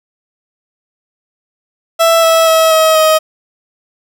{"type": "tone with pitch steps", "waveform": "30% pulse", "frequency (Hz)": [662, 653.6, 645.4, 637.2, 629.2], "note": ["E5", "E5", "E5", "D#5", "D#5"], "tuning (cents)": [7, -15, -37, 41, 19], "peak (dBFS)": -4, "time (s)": [1.99, 3.19], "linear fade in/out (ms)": 20, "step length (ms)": 240, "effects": []}